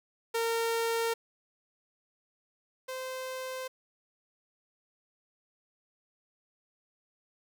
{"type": "tone pair in turn", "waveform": "sawtooth", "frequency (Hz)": [459.1, 517.7], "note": ["A#4", "C5"], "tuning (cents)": [-26, -18], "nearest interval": "major second", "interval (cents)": 208, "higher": "second", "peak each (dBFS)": [-24, -32], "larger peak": "first", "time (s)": [[0.34, 1.14], [2.88, 3.68]], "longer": "neither", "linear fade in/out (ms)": 10, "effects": ["10-bit"]}